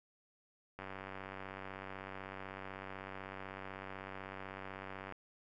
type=click train; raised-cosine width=0.5 ms; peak=-30 dBFS; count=417; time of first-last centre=0.79-5.123 s; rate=96 Hz; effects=none